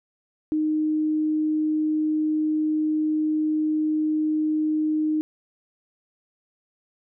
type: tone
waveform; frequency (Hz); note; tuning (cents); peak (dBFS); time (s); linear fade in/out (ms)
sine; 308.7; D#4; -14; -20; 0.52-5.21; 0
effects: none